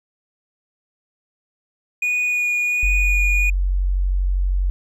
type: tone with vibrato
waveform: triangle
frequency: 2456 Hz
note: D#7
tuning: 23 cents flat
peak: -16 dBFS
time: 2.02-3.5 s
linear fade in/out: 5 ms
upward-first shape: sine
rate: 1.4 Hz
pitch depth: 9 cents each way
type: tone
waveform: sine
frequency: 46.25 Hz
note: F#1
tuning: in tune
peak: -16 dBFS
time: 2.83-4.7 s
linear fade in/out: 0 ms
effects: none